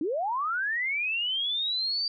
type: linear sweep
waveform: sine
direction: up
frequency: 277.2 to 4686 Hz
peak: -26 dBFS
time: 0.01-2.08 s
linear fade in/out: 2 ms
effects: none